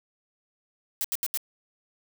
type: noise bursts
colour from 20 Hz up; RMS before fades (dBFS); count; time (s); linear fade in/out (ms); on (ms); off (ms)
blue; -28; 4; 1.01-1.374; 0; 34; 76
effects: none